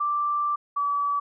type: tone pair in turn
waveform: sine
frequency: 1174.7 / 1147.2 Hz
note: D6 / D6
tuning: 0 / -41 cents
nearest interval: unison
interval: 41 cents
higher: first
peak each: -22 dBFS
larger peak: neither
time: 0-0.56 / 0.76-1.2 s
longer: first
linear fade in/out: 10 ms
effects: none